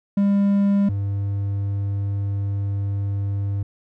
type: tone pair in turn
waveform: triangle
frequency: 200.2 / 99.87 Hz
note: G3 / G2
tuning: +37 / +33 cents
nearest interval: octave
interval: 1204 cents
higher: first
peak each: -13 / -19 dBFS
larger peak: first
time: 0.17-0.89 / 0.89-3.63 s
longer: second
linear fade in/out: 5 ms
effects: none